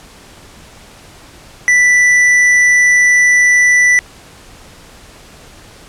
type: tone with tanh clipping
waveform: sine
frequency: 1975.5 Hz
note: B6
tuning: in tune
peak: -8 dBFS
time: 1.68-3.99 s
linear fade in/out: 0 ms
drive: 10 dB
effects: pink hiss -39 dBFS RMS until 5.88 s + low-pass 10000 Hz 12 dB/octave